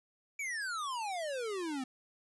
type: exponential sweep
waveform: square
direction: down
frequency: 2343 to 250.8 Hz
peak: -36 dBFS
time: 0.39-1.84 s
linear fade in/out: 5 ms
effects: resampled to 24000 Hz + 11-bit